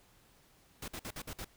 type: noise bursts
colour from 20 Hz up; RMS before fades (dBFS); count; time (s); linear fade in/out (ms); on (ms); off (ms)
pink; -42; 6; 0.82-1.446; 5; 61; 52
effects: pink hiss -65 dBFS RMS until 1.56 s